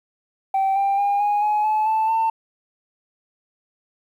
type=tone with pitch steps; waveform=sine; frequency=775 / 791.3 / 807.9 / 824.9 / 842.2 / 859.9 / 878 / 896.4 Hz; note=G5 / G5 / G#5 / G#5 / G#5 / A5 / A5 / A5; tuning=-20 / +16 / -48 / -12 / +24 / -40 / -4 / +32 cents; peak=-15 dBFS; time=0.54-2.3 s; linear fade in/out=5 ms; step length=220 ms; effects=tanh soft clip ceiling -15 dBFS + 9-bit